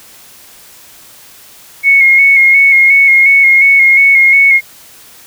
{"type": "tone with vibrato", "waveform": "sine", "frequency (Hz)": 2180, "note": "C#7", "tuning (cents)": -29, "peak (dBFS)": -3, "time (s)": [1.83, 4.61], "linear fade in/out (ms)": 50, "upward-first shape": "square", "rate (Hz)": 2.8, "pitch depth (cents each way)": 26, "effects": ["white hiss -38 dBFS RMS until 5.26 s"]}